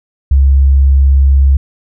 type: tone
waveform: sine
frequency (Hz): 68.2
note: C#2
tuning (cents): -28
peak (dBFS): -4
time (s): 0.31-1.57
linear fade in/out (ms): 5
effects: none